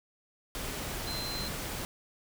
sine tone in noise, 4100 Hz, C8, 36 cents flat, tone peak -37 dBFS, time 1.07-1.48 s, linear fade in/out 0 ms, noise pink, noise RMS -37 dBFS, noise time 0.55-1.85 s, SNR -3 dB, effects none

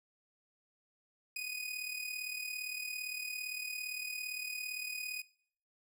sawtooth tone with amplitude modulation, 2489 Hz, D#7, in tune, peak -32 dBFS, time 1.36-5.22 s, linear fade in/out 5 ms, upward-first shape sine, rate 37.6 Hz, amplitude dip 60%, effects noise-tail reverb RT60 0.6 s tail -21 dB re dry

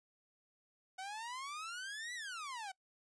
sawtooth exponential two-way sweep, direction up then down, 740 to 1998 to 740 Hz, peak -39 dBFS, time 0.98-2.72 s, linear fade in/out 10 ms, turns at 2.14 s, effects noise-tail reverb RT60 0.1 s tail -23 dB re dry + resampled to 22050 Hz

